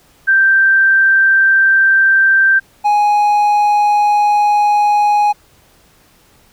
sine / triangle tone pair in turn, 1568 / 830.6 Hz, G6 / G#5, 0 / 0 cents, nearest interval major seventh, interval 1100 cents, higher first, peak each -7 dBFS, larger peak neither, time 0.27-2.6 / 2.84-5.33 s, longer second, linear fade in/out 20 ms, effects pink hiss -50 dBFS RMS until 6.52 s

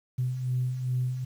sine beating tone pair, 124.4 / 126.9 Hz, B2 / B2, +13 / +47 cents, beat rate 2.5 Hz, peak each -34 / -26 dBFS, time 0.18-1.25 s, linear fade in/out 10 ms, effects tanh soft clip ceiling -19 dBFS + 9-bit

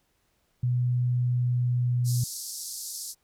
sine tone with pitch glide, 123.47 to 122.76 Hz, B2 to B2, 0 to -10 cents, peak -22 dBFS, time 0.63-2.24 s, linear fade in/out 5 ms, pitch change -10 cents, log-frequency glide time 1.06-2.03 s
pink band-pass noise, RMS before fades -37 dBFS, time 2.04-3.15 s, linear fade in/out 50 ms, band 4600 to 13000 Hz, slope 48 dB/octave
effects pink hiss -71 dBFS RMS until 3.23 s

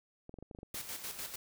clicks, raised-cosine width 2 ms, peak -34 dBFS, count 9, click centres 0.294 / 0.341 / 0.387 / 0.426 / 0.512 / 0.549 / 0.588 / 0.631 / 0.744 s
white noise with tremolo, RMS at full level -41 dBFS, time 0.74-1.36 s, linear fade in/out 5 ms, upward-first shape square, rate 6.7 Hz, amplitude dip 55%
effects none

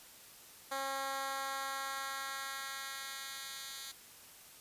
10% pulse tone with high-pass filter sweep, 271.2 Hz, C#4, 38 cents flat, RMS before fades -41 dBFS, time 0.71-3.92 s, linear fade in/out 10 ms, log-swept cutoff 570 to 3400 Hz, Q 0.96, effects white hiss -56 dBFS RMS until 4.6 s + resampled to 32000 Hz

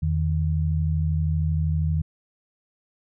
sine tone pair together, 82.76 / 155.56 Hz, E2 / D#3, +7 / 0 cents, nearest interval major seventh, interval 1093 cents, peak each -22 / -24 dBFS, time 0.02-2.02 s, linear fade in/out 10 ms, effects none

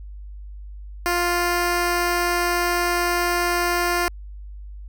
10% pulse tone, 350.1 Hz, F4, 4 cents sharp, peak -11 dBFS, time 1.06-4.08 s, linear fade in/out 0 ms, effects added 50 Hz sine -34 dBFS peak until 4.88 s

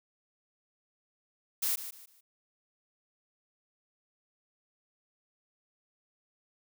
blue noise with echo, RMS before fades -30 dBFS, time 1.62-1.76 s, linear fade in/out 10 ms, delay 150 ms, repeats 3, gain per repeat -11 dB, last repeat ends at 2.21 s, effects none

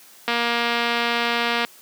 click train, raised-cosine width 0.3 ms, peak -6 dBFS, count 324, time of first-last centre 0.28-1.649 s, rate 236 Hz, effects white hiss -48 dBFS RMS until 1.81 s + high-pass 200 Hz 12 dB/octave

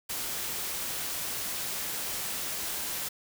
white noise, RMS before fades -34 dBFS, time 0.09-3.09 s, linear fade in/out 10 ms, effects none

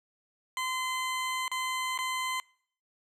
20% pulse tone with dropouts, 1029 Hz, C6, 29 cents flat, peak -25 dBFS, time 0.57-2.4 s, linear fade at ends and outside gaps 1 ms, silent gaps 1.48-1.515 / 1.977-1.988 s, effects noise-tail reverb RT60 0.6 s tail -25 dB re dry + low-pass 12000 Hz 12 dB/octave

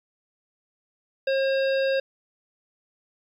harmonic tone, 538 Hz, C5, 48 cents sharp, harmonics 1 / 3 / 5 / 7 / 9, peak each -21 / -31 / -35 / -38 / -40 dBFS, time 1.27-2 s, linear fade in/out 5 ms, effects 10-bit

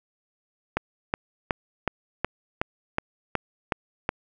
click train, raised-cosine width 0.5 ms, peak -8 dBFS, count 10, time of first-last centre 0.77-4.091 s, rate 2.71 Hz, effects none

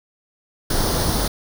pink noise with comb filter, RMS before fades -20 dBFS, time 0.7-1.28 s, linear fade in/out 5 ms, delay 0.2 ms, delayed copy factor +0.65, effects none

